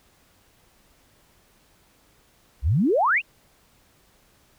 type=exponential sweep; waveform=sine; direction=up; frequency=58.27 to 2932 Hz; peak=-17 dBFS; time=2.62-3.22 s; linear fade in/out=50 ms; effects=pink hiss -60 dBFS RMS until 4.58 s